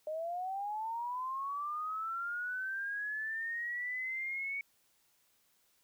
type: linear sweep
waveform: sine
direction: up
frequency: 607 to 2242 Hz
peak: -35 dBFS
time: 0.07-4.61 s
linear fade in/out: 2 ms
effects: white hiss -72 dBFS RMS until 5.83 s